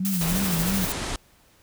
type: tone with vibrato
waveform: sine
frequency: 180 Hz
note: F#3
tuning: 47 cents flat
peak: -23 dBFS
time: 0-0.85 s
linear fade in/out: 5 ms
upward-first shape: sine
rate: 3 Hz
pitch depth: 150 cents each way
type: noise with tremolo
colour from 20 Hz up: blue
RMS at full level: -28 dBFS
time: 0.05-0.92 s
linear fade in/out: 0 ms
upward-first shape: sine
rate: 13 Hz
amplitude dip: 40%
type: low-pass noise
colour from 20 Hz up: pink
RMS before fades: -30 dBFS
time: 0.21-1.16 s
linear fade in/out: 2 ms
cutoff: 10000 Hz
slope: 48 dB/octave
effects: pink hiss -58 dBFS RMS until 1.62 s